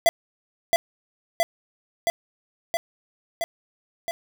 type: tone with echo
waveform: square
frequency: 673 Hz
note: E5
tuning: 36 cents sharp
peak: -14 dBFS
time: 0.06-0.09 s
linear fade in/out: 0 ms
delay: 670 ms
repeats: 6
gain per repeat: -2 dB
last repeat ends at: 4.11 s
effects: none